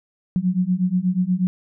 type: beating tone pair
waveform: sine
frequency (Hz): 178 / 186.3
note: F3 / F#3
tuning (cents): +33 / +12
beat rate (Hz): 8.3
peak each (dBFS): -21 / -20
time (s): 0.36-1.47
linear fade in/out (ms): 0
effects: none